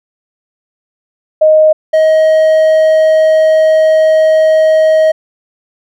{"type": "tone pair in turn", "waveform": ["sine", "triangle"], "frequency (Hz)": [622.3, 630.6], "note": ["D#5", "D#5"], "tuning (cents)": [0, 23], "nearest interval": "unison", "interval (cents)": 23, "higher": "second", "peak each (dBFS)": -3, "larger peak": "neither", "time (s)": [[1.41, 1.73], [1.93, 5.12]], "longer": "second", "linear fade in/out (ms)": 10, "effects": []}